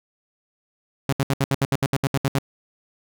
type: tone bursts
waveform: sawtooth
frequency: 137.2 Hz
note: C#3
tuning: 17 cents flat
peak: -14 dBFS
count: 13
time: 1.09-2.386 s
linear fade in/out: 2 ms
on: 36 ms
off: 69 ms
effects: none